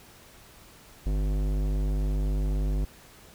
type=tone with tanh clipping; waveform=sine; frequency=50 Hz; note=G1; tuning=35 cents sharp; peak=-26 dBFS; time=1.06-2.85 s; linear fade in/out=5 ms; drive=18 dB; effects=pink hiss -52 dBFS RMS until 3.34 s